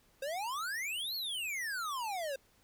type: exponential two-way sweep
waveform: square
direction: up then down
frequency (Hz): 523.3 to 4435 to 523.3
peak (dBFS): -36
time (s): 0.22-2.36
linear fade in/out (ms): 5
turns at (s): 1.15
effects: pink hiss -68 dBFS RMS until 2.63 s